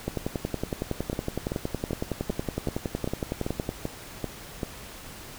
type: two click trains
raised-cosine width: 2 ms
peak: -14 / -15 dBFS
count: 40 / 10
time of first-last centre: 0.08-3.691 / 1.13-4.632 s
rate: 10.8 / 2.57 Hz
effects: pink hiss -43 dBFS RMS until 5.38 s